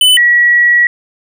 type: tone pair in turn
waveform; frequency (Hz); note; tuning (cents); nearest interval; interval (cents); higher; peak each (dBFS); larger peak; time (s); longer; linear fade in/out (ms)
square / sine; 3006 / 1925.1; F#7 / B6; +27 / -45; minor sixth; 772; first; -5; neither; 0.01-0.17 / 0.17-0.87; second; 2
effects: none